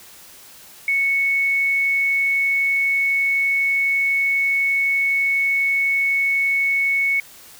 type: tone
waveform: sine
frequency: 2212 Hz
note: C#7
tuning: 4 cents flat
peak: -16 dBFS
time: 0.88-7.2 s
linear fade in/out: 2 ms
effects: white hiss -44 dBFS RMS until 7.59 s